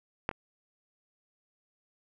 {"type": "clicks", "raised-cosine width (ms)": 0.5, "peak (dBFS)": [-13, -27], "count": 2, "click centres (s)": [0.291, 0.313], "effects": []}